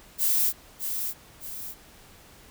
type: noise with echo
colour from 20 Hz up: violet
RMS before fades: -23 dBFS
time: 0.18-0.53 s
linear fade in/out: 50 ms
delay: 610 ms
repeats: 2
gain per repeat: -7 dB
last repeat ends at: 1.75 s
effects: pink hiss -52 dBFS RMS until 2.5 s